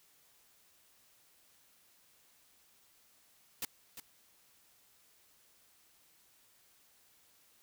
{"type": "noise with echo", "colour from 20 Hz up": "white", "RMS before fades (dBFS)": -37, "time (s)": [3.62, 3.65], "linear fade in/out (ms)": 2, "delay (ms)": 350, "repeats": 1, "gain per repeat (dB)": -10, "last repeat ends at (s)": 4, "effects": ["white hiss -67 dBFS RMS until 7.62 s"]}